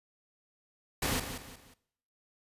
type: noise with echo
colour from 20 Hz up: pink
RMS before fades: -31 dBFS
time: 1.02-1.2 s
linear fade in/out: 5 ms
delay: 180 ms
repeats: 3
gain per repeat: -9 dB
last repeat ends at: 1.74 s
effects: noise-tail reverb RT60 0.7 s tail -19 dB re dry + resampled to 32000 Hz